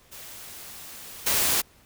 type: noise with level steps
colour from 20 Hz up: white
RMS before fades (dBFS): -42 / -23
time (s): 0.11-1.62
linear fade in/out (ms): 20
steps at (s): 1.26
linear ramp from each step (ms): 10
effects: pink hiss -57 dBFS RMS until 1.85 s